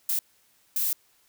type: noise bursts at uneven times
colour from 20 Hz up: violet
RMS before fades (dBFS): -26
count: 2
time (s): 0.09-0.19 / 0.76-0.93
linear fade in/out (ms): 2
effects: white hiss -64 dBFS RMS until 1.28 s